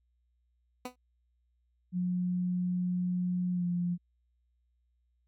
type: tone with exponential decay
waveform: 15% pulse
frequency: 250.2 Hz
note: B3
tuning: 23 cents sharp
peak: -28 dBFS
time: 0.85-0.96 s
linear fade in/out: 5 ms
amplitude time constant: 22 ms
type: tone with pitch glide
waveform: sine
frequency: 179.7 to 175.49 Hz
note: F3 to F3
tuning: +50 to +9 cents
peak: -28 dBFS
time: 1.92-3.98 s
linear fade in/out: 50 ms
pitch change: -41 cents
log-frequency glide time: 3.53-3.65 s
effects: added 60 Hz sine -70 dBFS peak until 5.27 s